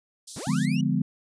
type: high-pass noise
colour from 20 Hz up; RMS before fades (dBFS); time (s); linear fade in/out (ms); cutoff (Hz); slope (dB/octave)
white; -38; 0.27-0.66; 10; 3700; 48
type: linear sweep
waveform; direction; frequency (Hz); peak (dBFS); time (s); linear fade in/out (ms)
35% pulse; up; 75.5 to 2972; -33; 0.36-0.81; 5
type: chord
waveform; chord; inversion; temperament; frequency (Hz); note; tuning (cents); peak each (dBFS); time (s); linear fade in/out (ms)
sine; D diminished seventh; none; equal with one note detuned; 146.83 / 174.61 / 207.7 / 251.8; D3 / F3 / Ab3 / Cb4; 0 / 0 / 0 / +34; -27; 0.47-1.02; 5
effects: resampled to 22050 Hz